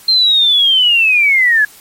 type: linear sweep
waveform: sine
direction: down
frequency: 4183 to 1661.2 Hz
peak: -7 dBFS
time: 0.08-1.65 s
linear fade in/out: 5 ms
effects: white hiss -40 dBFS RMS until 1.8 s + MP3 64 kbps